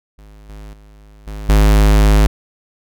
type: tone with level steps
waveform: square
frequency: 51.91 Hz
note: G#1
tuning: in tune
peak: -39 / -32 / -41 / -26 / -8 dBFS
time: 0.18-2.27 s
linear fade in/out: 5 ms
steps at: 0.49 / 0.73 / 1.27 / 1.49 s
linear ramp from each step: 2 ms
effects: none